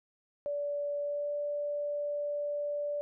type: tone with pitch glide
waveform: sine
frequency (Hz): 578 to 583.4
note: D5 to D5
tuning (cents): -28 to -12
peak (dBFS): -31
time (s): 0.46-3.01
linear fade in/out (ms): 0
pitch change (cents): +16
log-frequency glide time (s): 1-1.32
effects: none